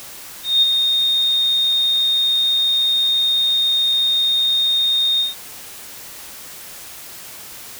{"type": "tone with ADSR envelope", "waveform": "sine", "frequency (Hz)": 3686, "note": "A#7", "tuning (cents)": -20, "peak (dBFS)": -9, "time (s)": [0.43, 5.35], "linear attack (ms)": 190, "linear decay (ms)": 25, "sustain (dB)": -5, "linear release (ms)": 150, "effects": ["white hiss -36 dBFS RMS until 7.79 s"]}